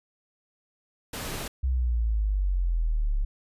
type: noise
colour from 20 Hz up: pink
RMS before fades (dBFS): -34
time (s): 1.13-1.48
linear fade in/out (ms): 5
type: exponential sweep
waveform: sine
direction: down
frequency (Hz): 66.1 to 34.22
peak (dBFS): -22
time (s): 1.63-3.25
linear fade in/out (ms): 10
effects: resampled to 32000 Hz